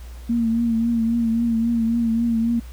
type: tone with vibrato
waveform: sine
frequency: 230.5 Hz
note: A#3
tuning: 19 cents flat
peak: -17 dBFS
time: 0.29-2.6 s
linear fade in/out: 10 ms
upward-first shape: triangle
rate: 3.7 Hz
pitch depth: 49 cents each way
effects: added 60 Hz sine -34 dBFS peak until 2.72 s + pink hiss -49 dBFS RMS until 2.72 s